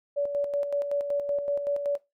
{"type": "tone with tremolo", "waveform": "sine", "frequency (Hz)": 572, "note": "D5", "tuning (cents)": -46, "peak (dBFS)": -23, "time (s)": [0.16, 1.98], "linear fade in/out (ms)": 20, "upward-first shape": "square", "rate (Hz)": 5.3, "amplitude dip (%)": 50, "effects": ["noise-tail reverb RT60 0.2 s tail -18 dB re dry"]}